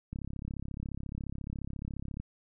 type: click train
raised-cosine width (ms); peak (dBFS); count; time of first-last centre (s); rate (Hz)
5; -26; 72; 0.13-2.2; 34.3
effects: none